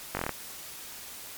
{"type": "slowing click train", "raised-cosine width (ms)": 0.5, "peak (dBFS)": -14, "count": 7, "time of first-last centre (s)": [0.15, 0.293], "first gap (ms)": 20, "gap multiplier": 1.07, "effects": ["white hiss -43 dBFS RMS until 1.37 s", "MP3 96 kbps"]}